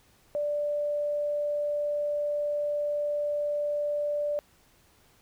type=tone; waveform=sine; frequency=587.3 Hz; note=D5; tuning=in tune; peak=-26 dBFS; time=0.35-4.39 s; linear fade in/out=0 ms; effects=pink hiss -62 dBFS RMS until 5.21 s